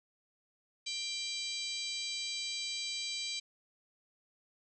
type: harmonic tone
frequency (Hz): 788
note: G5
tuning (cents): +9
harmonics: 3 / 4 / 5 / 6 / 7 / 8 / 9 / 10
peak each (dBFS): -43 / -44 / -40 / -42 / -52 / -47 / -54 / -48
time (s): 0.86-3.4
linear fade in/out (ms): 10
effects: none